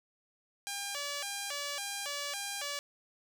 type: tone with vibrato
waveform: 5% pulse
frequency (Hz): 679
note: F5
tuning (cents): -49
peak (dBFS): -24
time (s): 0.67-2.79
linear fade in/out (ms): 0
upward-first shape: square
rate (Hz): 1.8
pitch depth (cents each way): 290
effects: none